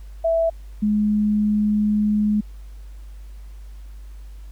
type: tone pair in turn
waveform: sine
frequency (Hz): 659.3 / 210.1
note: E5 / G#3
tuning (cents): 0 / +20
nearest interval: octave + minor sixth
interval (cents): 1980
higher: first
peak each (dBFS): -16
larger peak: neither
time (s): 0.24-0.5 / 0.82-2.41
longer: second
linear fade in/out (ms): 10
effects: added 50 Hz sine -35 dBFS peak until 4.51 s + pink hiss -57 dBFS RMS until 4.51 s